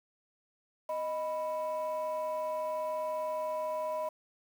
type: tone pair together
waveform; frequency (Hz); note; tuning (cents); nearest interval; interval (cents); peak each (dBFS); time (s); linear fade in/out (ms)
sine; 622.3 / 987.8; D#5 / B5; 0 / 0; minor sixth; 800; -32 / -35; 0.89-4.09; 5
effects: tanh soft clip ceiling -27 dBFS + 9-bit